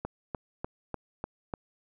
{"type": "click train", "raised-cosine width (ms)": 1, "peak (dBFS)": -19, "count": 6, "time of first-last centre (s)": [0.05, 1.538], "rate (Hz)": 3.36, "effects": []}